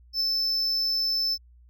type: tone with ADSR envelope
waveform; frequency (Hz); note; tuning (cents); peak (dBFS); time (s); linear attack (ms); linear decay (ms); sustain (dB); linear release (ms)
triangle; 5274; E8; 0; -20; 0.13-1.38; 75; 4; -2; 49
effects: added 60 Hz sine -51 dBFS peak until 1.69 s